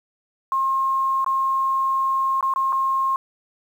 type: tone with dropouts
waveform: sine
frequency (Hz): 1070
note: C6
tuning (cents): +38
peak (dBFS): -18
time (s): 0.52-3.16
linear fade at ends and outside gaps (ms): 1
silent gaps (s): 1.245-1.263 / 2.409-2.427 / 2.538-2.56 / 2.724-2.728
effects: 8-bit